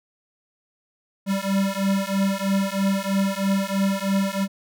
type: beating tone pair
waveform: square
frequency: 194 / 197.1 Hz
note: G3 / G3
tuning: -18 / +10 cents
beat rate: 3.1 Hz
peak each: -24 dBFS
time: 1.26-4.48 s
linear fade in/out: 50 ms
effects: none